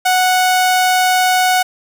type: tone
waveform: sawtooth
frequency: 738 Hz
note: F#5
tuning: 5 cents flat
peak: -7 dBFS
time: 0.05-1.63 s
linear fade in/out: 10 ms
effects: none